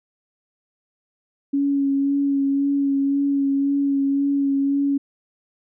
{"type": "tone with vibrato", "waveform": "sine", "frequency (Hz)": 278.5, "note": "C#4", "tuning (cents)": 8, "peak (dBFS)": -17, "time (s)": [1.53, 4.98], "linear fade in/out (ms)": 10, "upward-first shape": "sine", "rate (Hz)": 1.9, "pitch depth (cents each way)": 18, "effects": []}